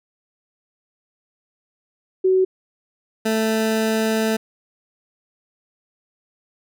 sine / 20% pulse tone pair in turn, 375.3 / 220.6 Hz, F#4 / A3, +25 / +5 cents, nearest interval major sixth, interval 920 cents, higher first, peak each -13 dBFS, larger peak neither, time 2.24-2.45 / 3.25-4.37 s, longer second, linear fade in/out 10 ms, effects none

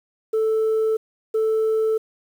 sine tone pair in turn, 440 / 440 Hz, A4 / A4, 0 / 0 cents, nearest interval unison, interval 0 cents, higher neither, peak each -15 dBFS, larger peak neither, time 0.33-0.97 / 1.34-1.98 s, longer neither, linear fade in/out 10 ms, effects tanh soft clip ceiling -16 dBFS + 8-bit

